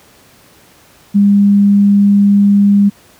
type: tone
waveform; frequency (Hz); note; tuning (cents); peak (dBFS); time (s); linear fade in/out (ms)
sine; 201.7; G3; +50; -5; 1.14-2.9; 20
effects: pink hiss -45 dBFS RMS until 3.19 s + high-pass 80 Hz 12 dB/octave